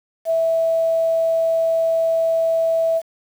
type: tone with quantisation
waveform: sine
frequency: 656 Hz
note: E5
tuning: 9 cents flat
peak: -15 dBFS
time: 0.25-3.02 s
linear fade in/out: 50 ms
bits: 7
effects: none